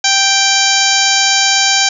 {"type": "harmonic tone with a mistuned harmonic", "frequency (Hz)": 784, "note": "G5", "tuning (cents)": 0, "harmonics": [1, 2, 3, 4, 5, 6, 7, 8, 9], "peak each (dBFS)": [-18, -18, -18, -18, -18, -18, -18, -18, -18], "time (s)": [0.04, 1.89], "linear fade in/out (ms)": 5, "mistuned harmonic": 9, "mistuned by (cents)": -38, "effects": []}